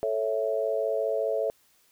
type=chord; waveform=sine; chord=A major; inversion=none; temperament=equal; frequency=440 / 554.4 / 659.3 Hz; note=A4 / C#5 / E5; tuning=0 / 0 / 0 cents; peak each=-29 dBFS; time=0.03-1.5 s; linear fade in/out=0 ms; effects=white hiss -64 dBFS RMS until 1.91 s